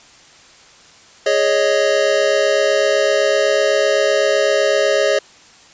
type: chord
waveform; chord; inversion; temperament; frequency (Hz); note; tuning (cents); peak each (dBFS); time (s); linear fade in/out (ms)
square; Ab suspended fourth; none; equal; 415.3 / 554.4 / 622.3; Ab4 / Db5 / Eb5; 0 / 0 / 0; -20 / -17 / -18; 1.26-5.19; 5
effects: white hiss -45 dBFS RMS until 5.73 s + resampled to 16000 Hz